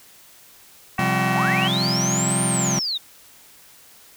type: harmonic tone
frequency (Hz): 378.3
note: F#4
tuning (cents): +38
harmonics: 2 / 3 / 4 / 5 / 6 / 7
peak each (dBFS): -26 / -28 / -32 / -28 / -34 / -31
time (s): 0.98-1.68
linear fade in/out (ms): 5
type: chord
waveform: sawtooth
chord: C suspended fourth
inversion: none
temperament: just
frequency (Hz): 130.81 / 174.42 / 196.22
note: C3 / F3 / G3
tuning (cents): 0 / -2 / +2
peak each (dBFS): -21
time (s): 0.99-2.79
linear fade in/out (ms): 0
type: linear two-way sweep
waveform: sine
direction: up then down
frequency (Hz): 638 to 9160 to 3573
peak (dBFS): -22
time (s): 1.35-2.98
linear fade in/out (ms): 10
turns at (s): 2.45
effects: white hiss -49 dBFS RMS until 4.16 s